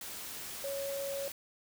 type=tone in noise; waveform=sine; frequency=555 Hz; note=C#5; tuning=2 cents sharp; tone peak=-35 dBFS; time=0.64-1.28 s; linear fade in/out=2 ms; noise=white; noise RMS=-43 dBFS; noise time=0.01-1.32 s; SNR=+5 dB; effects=none